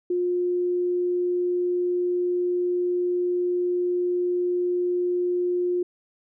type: tone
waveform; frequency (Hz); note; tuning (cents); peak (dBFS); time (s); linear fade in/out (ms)
sine; 356; F4; +33; -21; 0.1-5.83; 5
effects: none